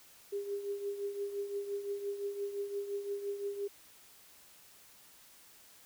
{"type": "tone with tremolo", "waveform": "sine", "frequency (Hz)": 402.8, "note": "G4", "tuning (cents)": 47, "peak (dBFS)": -32, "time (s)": [0.32, 3.68], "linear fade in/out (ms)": 10, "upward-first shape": "triangle", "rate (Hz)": 5.8, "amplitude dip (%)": 70, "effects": ["white hiss -59 dBFS RMS until 5.85 s"]}